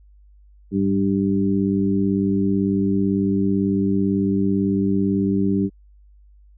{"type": "harmonic tone with a mistuned harmonic", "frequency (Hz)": 98, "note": "G2", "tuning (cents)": 0, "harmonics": [1, 2, 3, 4], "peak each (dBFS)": [-28, -19, -22, -26], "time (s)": [0.71, 5.7], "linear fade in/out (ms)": 50, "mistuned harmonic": 1, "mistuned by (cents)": 37, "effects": ["added 50 Hz sine -47 dBFS peak until 6.57 s"]}